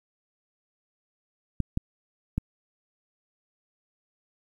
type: clicks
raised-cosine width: 5 ms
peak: -13 dBFS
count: 3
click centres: 1.603 / 1.774 / 2.38 s
effects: 9-bit